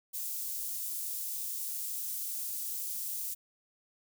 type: high-pass noise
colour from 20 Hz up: white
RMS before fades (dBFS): -37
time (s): 0.13-3.35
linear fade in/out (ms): 20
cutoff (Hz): 8000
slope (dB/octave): 12
effects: none